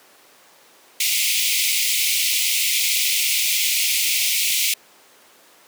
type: high-pass noise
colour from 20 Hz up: pink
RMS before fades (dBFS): -20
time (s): 1-4.74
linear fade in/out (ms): 5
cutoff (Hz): 2100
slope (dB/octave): 96
effects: pink hiss -50 dBFS RMS until 5.67 s + high-pass 400 Hz 12 dB/octave